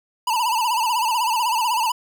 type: tone with vibrato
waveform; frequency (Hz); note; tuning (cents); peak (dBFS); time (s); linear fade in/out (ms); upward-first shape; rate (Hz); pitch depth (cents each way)
square; 932.3; A#5; 0; -19; 0.27-1.92; 5; sine; 16; 120
effects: none